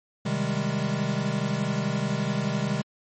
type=chord; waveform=square; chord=Ab major seventh; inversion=first; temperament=equal; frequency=130.81 / 155.56 / 196 / 207.7 Hz; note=C3 / Eb3 / G3 / Ab3; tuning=0 / 0 / 0 / 0 cents; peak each=-31 dBFS; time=0.25-2.82 s; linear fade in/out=10 ms; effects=low-pass 10000 Hz 12 dB/octave + MP3 32 kbps